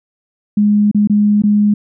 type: tone with dropouts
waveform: sine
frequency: 207.7 Hz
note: G#3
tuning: in tune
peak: -8 dBFS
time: 0.57-1.74 s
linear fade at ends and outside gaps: 5 ms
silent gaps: 0.914-0.946 / 1.074-1.097 / 1.421-1.436 s
effects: none